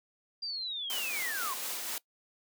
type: linear sweep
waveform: sine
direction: down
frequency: 4804 to 997 Hz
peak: -34 dBFS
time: 0.42-1.54 s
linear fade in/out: 10 ms
type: noise with tremolo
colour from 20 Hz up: white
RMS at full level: -36 dBFS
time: 0.9-1.98 s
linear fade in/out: 0 ms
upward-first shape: sine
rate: 4.1 Hz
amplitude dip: 25%
effects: noise-tail reverb RT60 0.1 s tail -21 dB re dry + high-pass 300 Hz 12 dB/octave